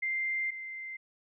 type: tone pair in turn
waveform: sine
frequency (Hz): 2093 / 2083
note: C7 / C7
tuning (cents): 0 / -8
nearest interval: unison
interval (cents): 8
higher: first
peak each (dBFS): -29 / -38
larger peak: first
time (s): 0.02-0.51 / 0.51-0.97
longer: first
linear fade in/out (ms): 10
effects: none